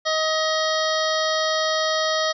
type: harmonic tone with a mistuned harmonic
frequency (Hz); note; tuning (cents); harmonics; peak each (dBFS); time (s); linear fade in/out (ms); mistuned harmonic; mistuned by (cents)
630; D#5; +21; 1 / 2 / 3 / 5 / 6 / 7 / 8 / 9; -23 / -26 / -28 / -30 / -31 / -31 / -32 / -33; 0.05-2.33; 20; 5; +34
effects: none